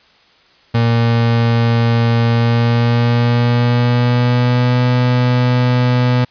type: tone with pitch glide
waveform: 35% pulse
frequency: 116.54 to 124.19 Hz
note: A#2 to B2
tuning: 0 to +10 cents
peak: -9 dBFS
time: 0.74-6.25 s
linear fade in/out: 10 ms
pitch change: +110 cents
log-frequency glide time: 2.26-4.83 s
effects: white hiss -50 dBFS RMS until 6.3 s + resampled to 11025 Hz